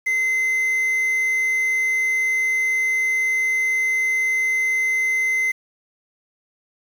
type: tone with quantisation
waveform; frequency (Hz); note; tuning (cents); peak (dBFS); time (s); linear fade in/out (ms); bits
triangle; 2061; C7; -27; -16; 0.06-5.52; 10; 7
effects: none